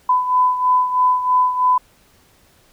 sine beating tone pair, 1003 / 1006.1 Hz, B5 / B5, +26 / +32 cents, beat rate 3.1 Hz, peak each -14 / -20 dBFS, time 0.09-1.78 s, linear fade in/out 5 ms, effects pink hiss -54 dBFS RMS until 2.72 s

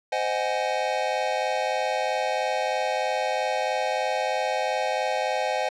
square chord, Ab dominant seventh, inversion first, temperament just, 519.1 / 623 / 747.5 / 830.6 Hz, C5 / Eb5 / Gb5 / Ab5, -14 / +2 / +17 / 0 cents, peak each -30 dBFS, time 0.12-5.69 s, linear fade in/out 5 ms, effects low-pass 5000 Hz 12 dB/octave

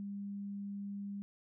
sine tone, 200.7 Hz, G3, 41 cents sharp, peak -39 dBFS, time 0-1.22 s, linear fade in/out 0 ms, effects none

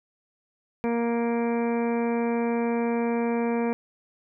harmonic tone, 234.2 Hz, A#3, 8 cents sharp, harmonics 1 / 2 / 3 / 4 / 5 / 6 / 7 / 8 / 9 / 10, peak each -25 / -27 / -35 / -35 / -44 / -47 / -44 / -48 / -47 / -41 dBFS, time 0.84-3.73 s, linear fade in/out 0 ms, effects none

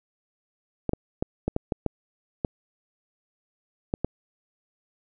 clicks, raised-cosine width 2 ms, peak -11 dBFS, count 10, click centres 0.893 / 0.934 / 1.225 / 1.48 / 1.564 / 1.722 / 1.863 / 2.448 / 3.939 / 4.046 s, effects none

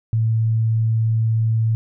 sine tone, 112.1 Hz, A2, 33 cents sharp, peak -15 dBFS, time 0.13-1.75 s, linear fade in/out 0 ms, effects none

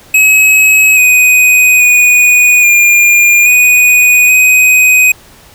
square tone with pitch steps, 2559 / 2499 / 2469 / 2410 / 2477 / 2507 Hz, D#7 / D#7 / D#7 / D7 / D#7 / D#7, +48 / +7 / -14 / +44 / -8 / +12 cents, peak -4 dBFS, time 0.14-5.12 s, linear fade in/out 5 ms, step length 830 ms, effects pink hiss -39 dBFS RMS until 5.54 s

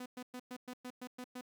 sawtooth tone bursts, 250 Hz, B3, 21 cents sharp, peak -39 dBFS, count 9, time 0-1.411 s, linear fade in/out 5 ms, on 59 ms, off 110 ms, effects 13-bit

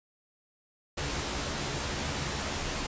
pink noise with comb filter, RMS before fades -33 dBFS, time 0.97-2.87 s, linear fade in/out 10 ms, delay 14 ms, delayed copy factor +0.65, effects resampled to 16000 Hz

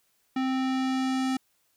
square tone with low-pass filter sweep, 261.6 Hz, C4, in tune, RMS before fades -27 dBFS, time 0.36-1.37 s, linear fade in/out 5 ms, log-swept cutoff 3300 to 8500 Hz, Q 0.79, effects white hiss -70 dBFS RMS until 1.76 s

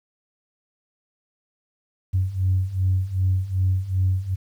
sine beating tone pair, 92 / 94.6 Hz, F#2 / F#2, -9 / +39 cents, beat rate 2.6 Hz, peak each -23 / -20 dBFS, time 2.13-4.36 s, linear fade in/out 20 ms, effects tanh soft clip ceiling -12 dBFS + 9-bit

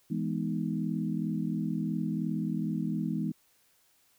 sine chord, E major seventh, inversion none, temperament equal, 164.81 / 207.7 / 246.9 / 311.1 Hz, E3 / G#3 / B3 / D#4, 0 / 0 / 0 / 0 cents, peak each -33 / -33 / -35 / -37 dBFS, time 0.1-3.32 s, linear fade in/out 10 ms, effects white hiss -67 dBFS RMS until 4.18 s

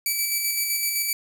5% pulse tone with tremolo, 2307 Hz, D7, 31 cents flat, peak -12 dBFS, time 0.06-1.13 s, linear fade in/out 2 ms, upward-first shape square, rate 7.8 Hz, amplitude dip 30%, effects none

